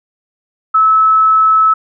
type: tone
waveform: sine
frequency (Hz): 1300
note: E6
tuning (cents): -24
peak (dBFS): -6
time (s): 0.74-1.74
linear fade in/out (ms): 10
effects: none